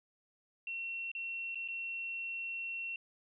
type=tone with dropouts; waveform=sine; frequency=2720 Hz; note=F7; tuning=46 cents flat; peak=-37 dBFS; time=0.67-2.96 s; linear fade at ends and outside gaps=2 ms; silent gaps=1.116-1.15 / 1.547-1.555 / 1.678-1.685 s; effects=none